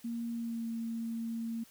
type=tone with pitch glide; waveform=sine; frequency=233.1 to 228.7 Hz; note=A#3 to A#3; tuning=0 to -33 cents; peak=-34 dBFS; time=0.04-1.64 s; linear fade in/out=10 ms; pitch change=-33 cents; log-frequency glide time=0.33-0.68 s; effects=white hiss -60 dBFS RMS until 1.7 s